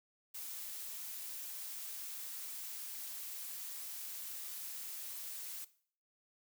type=noise; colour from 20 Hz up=blue; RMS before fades=-45 dBFS; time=0.34-5.65 s; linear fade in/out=10 ms; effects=noise-tail reverb RT60 0.5 s tail -17 dB re dry